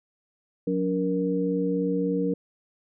sine tone cluster, 181.8 / 285.3 / 469.1 Hz, F#3 / C#4 / A#4, -30 / +50 / +11 cents, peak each -27 dBFS, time 0.67-2.34 s, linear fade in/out 5 ms, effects none

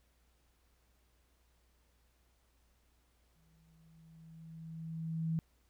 sine tone with exponential growth, 162.1 Hz, E3, 29 cents flat, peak -30 dBFS, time 3.36-5.39 s, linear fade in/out 0 ms, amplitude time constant 440 ms, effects added 60 Hz sine -70 dBFS peak until 5.69 s + pink hiss -75 dBFS RMS until 5.69 s

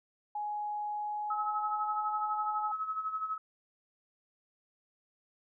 sine tone with pitch glide, 836 to 846.7 Hz, G#5 to G#5, +11 to +33 cents, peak -33 dBFS, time 0.35-2.72 s, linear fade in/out 5 ms, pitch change +22 cents, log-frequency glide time 0.86-2.09 s
sine tone with tremolo, 1287 Hz, E6, 42 cents flat, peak -30 dBFS, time 1.3-3.38 s, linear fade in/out 5 ms, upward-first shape sine, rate 12 Hz, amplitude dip 65%
effects none

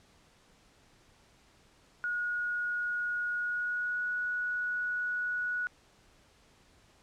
sine tone with pitch glide, 1447 to 1465.5 Hz, F#6 to F#6, -39 to -17 cents, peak -30 dBFS, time 2.04-5.67 s, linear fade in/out 0 ms, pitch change +22 cents, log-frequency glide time 3.38-4.12 s, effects pink hiss -63 dBFS RMS until 7.02 s + low-pass 8000 Hz 12 dB/octave

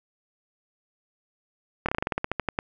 slowing click train, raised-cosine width 0.5 ms, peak -10 dBFS, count 14, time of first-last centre 1.86-2.589 s, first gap 26 ms, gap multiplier 1.12, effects none

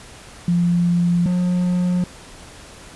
sine / triangle tone pair in turn, 173.7 / 179.1 Hz, F3 / F3, -9 / +44 cents, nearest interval minor second, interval 53 cents, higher second, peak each -14 dBFS, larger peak neither, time 0.48-1.26 / 1.26-2.04 s, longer neither, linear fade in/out 2 ms, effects pink hiss -41 dBFS RMS until 2.95 s + resampled to 24000 Hz

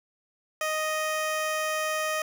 15% pulse tone, 622.3 Hz, D#5, in tune, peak -20 dBFS, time 0.61-2.22 s, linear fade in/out 2 ms, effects none

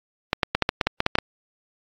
clicks, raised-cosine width 0.3 ms, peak -3 dBFS, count 11, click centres 0.331 / 0.432 / 0.55 / 0.623 / 0.691 / 0.812 / 0.87 / 1.004 / 1.064 / 1.154 / 1.186 s, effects AAC 64 kbps

